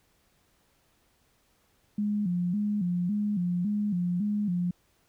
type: tone with vibrato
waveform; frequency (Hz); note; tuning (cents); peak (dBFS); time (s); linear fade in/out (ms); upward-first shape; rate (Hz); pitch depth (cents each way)
sine; 191.6; G3; -39; -25; 1.98-4.71; 5; square; 1.8; 140
effects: pink hiss -68 dBFS RMS until 5.08 s